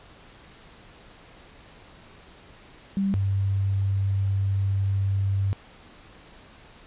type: tone pair in turn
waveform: sine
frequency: 196 / 98 Hz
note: G3 / G2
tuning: 0 / 0 cents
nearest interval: octave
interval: 1200 cents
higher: first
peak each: -21 dBFS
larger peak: neither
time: 2.97-3.14 / 3.14-5.53 s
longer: second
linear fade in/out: 0 ms
effects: pink hiss -50 dBFS RMS until 6.86 s + resampled to 8000 Hz